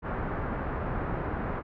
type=low-pass noise; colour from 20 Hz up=pink; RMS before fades=-32 dBFS; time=0.02-1.63 s; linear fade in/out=50 ms; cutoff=1600 Hz; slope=24 dB/octave; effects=none